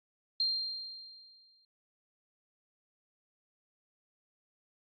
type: tone with exponential decay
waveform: sine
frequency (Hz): 4186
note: C8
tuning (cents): 0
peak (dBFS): -26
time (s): 0.4-1.65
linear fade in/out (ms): 2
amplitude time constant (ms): 270
effects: AAC 64 kbps